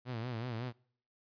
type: tone with vibrato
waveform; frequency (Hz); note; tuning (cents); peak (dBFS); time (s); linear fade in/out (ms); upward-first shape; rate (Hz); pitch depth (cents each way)
sawtooth; 119; A#2; +36; -33; 0.05-0.73; 50; sine; 5.4; 120
effects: noise-tail reverb RT60 0.6 s tail -26 dB re dry + resampled to 11025 Hz